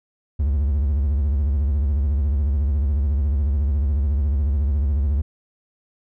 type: tone with vibrato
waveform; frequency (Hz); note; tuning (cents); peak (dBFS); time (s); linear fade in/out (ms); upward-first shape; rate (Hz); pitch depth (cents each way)
triangle; 70.9; C#2; +40; -15; 0.39-5.22; 10; sine; 14; 160
effects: none